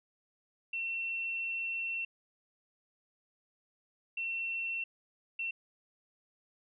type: tone bursts at uneven times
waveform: sine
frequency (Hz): 2707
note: E7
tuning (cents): +45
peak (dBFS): -33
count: 3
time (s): 0.73-2.05 / 4.17-4.84 / 5.39-5.51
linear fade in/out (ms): 5
effects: none